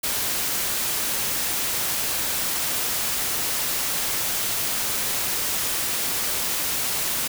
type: noise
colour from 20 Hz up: white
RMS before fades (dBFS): -25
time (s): 0.03-7.28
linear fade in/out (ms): 10
effects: none